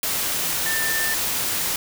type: tone in noise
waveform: sine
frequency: 1786 Hz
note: A6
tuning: 25 cents sharp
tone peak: -24 dBFS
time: 0.66-1.14 s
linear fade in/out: 2 ms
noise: white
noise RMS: -24 dBFS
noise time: 0.03-1.76 s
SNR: -3 dB
effects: none